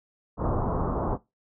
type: low-pass noise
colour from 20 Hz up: pink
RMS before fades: -27 dBFS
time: 0.37-1.18 s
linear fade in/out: 50 ms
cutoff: 1200 Hz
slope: 48 dB/octave
effects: noise-tail reverb RT60 0.2 s tail -18 dB re dry